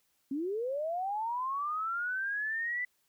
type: linear sweep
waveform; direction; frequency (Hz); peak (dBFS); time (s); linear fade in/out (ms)
sine; up; 259.9 to 1998; -31; 0.31-2.85; 5
effects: white hiss -74 dBFS RMS until 3.08 s